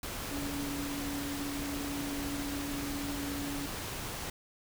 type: tone in noise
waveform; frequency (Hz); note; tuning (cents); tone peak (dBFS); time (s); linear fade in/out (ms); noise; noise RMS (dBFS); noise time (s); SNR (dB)
sine; 283.8; C#4; +41; -36; 0.31-3.66; 2; pink; -39; 0.03-4.3; 0
effects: none